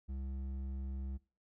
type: tone with hard clipping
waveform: sine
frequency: 66.8 Hz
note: C2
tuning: 36 cents sharp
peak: -40 dBFS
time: 0.08-1.18 s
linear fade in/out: 20 ms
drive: 8 dB
effects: noise-tail reverb RT60 0.4 s tail -23 dB re dry